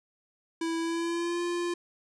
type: tone with pitch glide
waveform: square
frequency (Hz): 329.6 to 347.6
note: E4 to F4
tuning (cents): 0 to -8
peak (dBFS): -29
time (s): 0.61-1.74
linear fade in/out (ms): 5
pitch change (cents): +92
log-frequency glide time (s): 0.79-1.42
effects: resampled to 22050 Hz